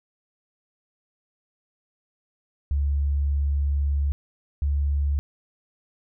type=tone pair in turn; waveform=sine; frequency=71 / 71.39 Hz; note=C#2 / D2; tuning=+42 / -48 cents; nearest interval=unison; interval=10 cents; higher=second; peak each=-20 dBFS; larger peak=neither; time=2.71-4.12 / 4.62-5.19 s; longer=first; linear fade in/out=0 ms; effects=none